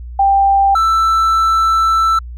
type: tone pair in turn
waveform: sine / triangle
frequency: 789 / 1326.9 Hz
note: G5 / E6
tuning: +11 / +11 cents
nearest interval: major sixth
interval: 900 cents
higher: second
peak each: -8 dBFS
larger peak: neither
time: 0.19-0.75 / 0.75-2.19 s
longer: second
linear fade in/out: 5 ms
effects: added 60 Hz sine -26 dBFS peak until 2.37 s